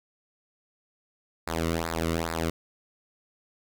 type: tone with flanger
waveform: sawtooth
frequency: 82.4 Hz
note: E2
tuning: in tune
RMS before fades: -29 dBFS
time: 1.47-2.5 s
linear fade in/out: 5 ms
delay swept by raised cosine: 0.32 to 1.24 ms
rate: 2.4 Hz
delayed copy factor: -0.9
effects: none